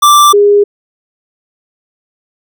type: tone pair in turn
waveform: square / sine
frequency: 1174.7 / 408.9 Hz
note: D6 / G#4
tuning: 0 / -27 cents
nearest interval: octave + tritone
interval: 1827 cents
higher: first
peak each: -3 dBFS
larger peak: neither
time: 0.02-0.33 / 0.33-0.64 s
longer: neither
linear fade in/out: 10 ms
effects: none